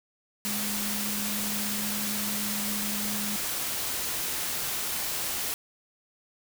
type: tone in noise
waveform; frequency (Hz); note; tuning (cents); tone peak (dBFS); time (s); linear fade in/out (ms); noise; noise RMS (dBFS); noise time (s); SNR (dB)
sine; 207.7; G#3; 0; -34; 0.45-3.36; 0; white; -31; 0.45-5.54; -6
effects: none